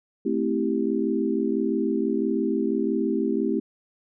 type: chord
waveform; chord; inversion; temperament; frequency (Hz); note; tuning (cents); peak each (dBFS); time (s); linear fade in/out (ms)
sine; A minor seventh; none; equal with one note detuned; 220 / 261.6 / 326 / 392; A3 / C4 / E4 / G4; 0 / 0 / -19 / 0; -27; 0.25-3.6; 10
effects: none